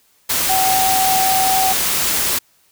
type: tone in noise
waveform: sine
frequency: 760 Hz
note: F#5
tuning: 46 cents sharp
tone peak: -15 dBFS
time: 0.49-1.73 s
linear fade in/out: 10 ms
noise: white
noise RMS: -18 dBFS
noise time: 0.29-2.39 s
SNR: 0 dB
effects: white hiss -57 dBFS RMS until 2.71 s